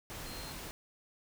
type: tone in noise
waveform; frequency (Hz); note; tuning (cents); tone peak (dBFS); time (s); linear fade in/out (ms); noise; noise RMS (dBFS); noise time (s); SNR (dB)
sine; 4186; C8; 0; -49; 0.26-0.52; 0; pink; -44; 0.1-0.71; -8
effects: none